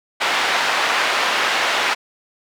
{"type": "band-pass noise", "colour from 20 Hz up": "pink", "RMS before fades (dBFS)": -19, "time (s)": [0.2, 1.95], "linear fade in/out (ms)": 20, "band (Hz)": [840, 3400], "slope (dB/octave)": 12, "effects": []}